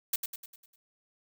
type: noise with echo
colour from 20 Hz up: blue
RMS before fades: -28 dBFS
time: 0.13-0.16 s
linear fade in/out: 5 ms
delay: 100 ms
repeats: 6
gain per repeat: -6 dB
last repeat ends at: 0.76 s
effects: none